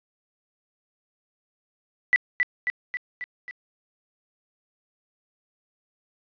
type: tone with echo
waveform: sine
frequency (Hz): 1974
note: B6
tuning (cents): -1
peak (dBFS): -14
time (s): 2.13-2.16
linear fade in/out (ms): 0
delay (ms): 270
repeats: 5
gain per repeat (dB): -4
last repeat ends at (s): 3.51
effects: resampled to 11025 Hz + 9-bit